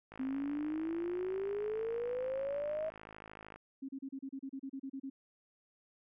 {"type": "click train", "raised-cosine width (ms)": 0.5, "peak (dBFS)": -34, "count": 184, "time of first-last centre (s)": [0.12, 3.56], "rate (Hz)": 53.2}
{"type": "exponential sweep", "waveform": "sine", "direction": "up", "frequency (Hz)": [258.6, 639], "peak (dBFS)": -34, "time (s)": [0.19, 2.9], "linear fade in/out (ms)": 10}
{"type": "tone bursts", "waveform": "sine", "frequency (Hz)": 270, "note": "C#4", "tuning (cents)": -45, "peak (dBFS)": -39, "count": 13, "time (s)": [3.82, 5.1], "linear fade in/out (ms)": 10, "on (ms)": 68, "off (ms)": 33}
{"effects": []}